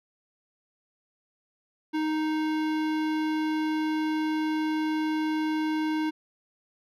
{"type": "tone with hard clipping", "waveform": "sine", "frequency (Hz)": 311.1, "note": "D#4", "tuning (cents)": 0, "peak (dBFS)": -27, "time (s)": [1.93, 6.11], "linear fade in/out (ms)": 20, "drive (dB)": 18, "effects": []}